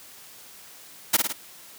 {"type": "noise with echo", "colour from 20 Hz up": "white", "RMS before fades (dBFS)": -18, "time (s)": [1.13, 1.17], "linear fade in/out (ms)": 10, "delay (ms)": 53, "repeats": 3, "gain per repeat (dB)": -4, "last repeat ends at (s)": 1.329, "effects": ["white hiss -47 dBFS RMS until 1.78 s", "high-pass 100 Hz 12 dB/octave"]}